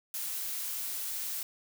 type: noise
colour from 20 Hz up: blue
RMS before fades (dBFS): -36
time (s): 0.14-1.43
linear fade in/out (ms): 2
effects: none